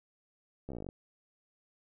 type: slowing click train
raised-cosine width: 2 ms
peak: -28 dBFS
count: 12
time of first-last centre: 0.69-0.889 s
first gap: 14 ms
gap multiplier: 1.05
effects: none